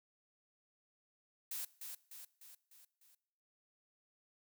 blue noise with echo, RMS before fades -42 dBFS, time 1.51-1.65 s, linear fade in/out 5 ms, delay 300 ms, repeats 5, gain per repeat -5 dB, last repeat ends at 3.15 s, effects noise-tail reverb RT60 0.8 s tail -21 dB re dry

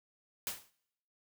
white noise with exponential decay, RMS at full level -34 dBFS, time 0.47-0.7 s, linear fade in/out 0 ms, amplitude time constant 50 ms, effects noise-tail reverb RT60 0.8 s tail -24 dB re dry

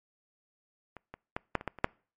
clicks, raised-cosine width 0.5 ms, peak -29 / -27 / -17 / -11 / -26 / -17 / -29 / -8 dBFS, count 8, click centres 0.967 / 1.14 / 1.365 / 1.553 / 1.611 / 1.677 / 1.787 / 1.844 s, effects noise-tail reverb RT60 0.4 s tail -26 dB re dry + MP3 48 kbps

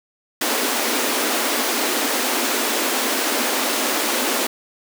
pink high-pass noise, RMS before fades -21 dBFS, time 0.41-4.47 s, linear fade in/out 5 ms, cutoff 230 Hz, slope 96 dB/octave, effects none

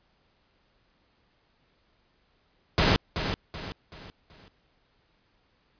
pink noise with echo, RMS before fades -21 dBFS, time 2.78-2.96 s, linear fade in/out 0 ms, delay 380 ms, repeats 4, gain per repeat -8 dB, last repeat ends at 4.48 s, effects pink hiss -68 dBFS RMS until 5.79 s + resampled to 11025 Hz

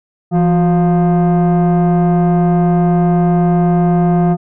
sine tone with frequency modulation, 170 Hz, F3, 46 cents flat, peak -6 dBFS, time 0.31-4.37 s, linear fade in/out 50 ms, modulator 532 Hz, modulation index 0.71, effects tanh soft clip ceiling -8 dBFS

